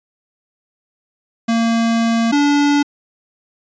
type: tone pair in turn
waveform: square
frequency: 229.4 / 288.5 Hz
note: A#3 / D4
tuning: -28 / -31 cents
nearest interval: major third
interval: 397 cents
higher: second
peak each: -14 / -12 dBFS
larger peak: second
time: 1.48-2.32 / 2.32-2.83 s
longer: first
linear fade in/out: 10 ms
effects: resampled to 16000 Hz